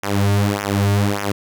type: tone with flanger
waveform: sawtooth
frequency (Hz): 100.9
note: G#2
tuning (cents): -49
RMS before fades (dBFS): -18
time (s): 0.03-1.32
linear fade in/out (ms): 5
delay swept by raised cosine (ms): 0.23 to 3.93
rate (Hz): 1.7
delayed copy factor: -0.95
effects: none